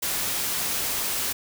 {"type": "noise", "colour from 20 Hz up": "white", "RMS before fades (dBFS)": -27, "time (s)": [0.02, 1.33], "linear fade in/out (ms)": 10, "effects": []}